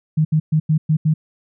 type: tone bursts at uneven times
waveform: sine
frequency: 155.56 Hz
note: D#3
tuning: in tune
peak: -12 dBFS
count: 6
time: 0.17-0.25 / 0.32-0.4 / 0.52-0.6 / 0.69-0.78 / 0.89-0.97 / 1.05-1.14 s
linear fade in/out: 10 ms
effects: none